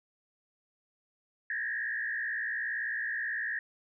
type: tone with frequency modulation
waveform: sine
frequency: 1760 Hz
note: A6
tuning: in tune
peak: -31 dBFS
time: 1.5-3.59 s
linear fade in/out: 2 ms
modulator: 59 Hz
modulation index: 2.1
effects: none